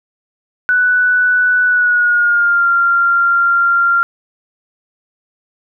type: tone with pitch glide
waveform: sine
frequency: 1486 to 1386.5 Hz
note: F#6 to F6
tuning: +7 to -13 cents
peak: -9 dBFS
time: 0.69-4.03 s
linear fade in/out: 0 ms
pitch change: -120 cents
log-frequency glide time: 1.65-2.68 s
effects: none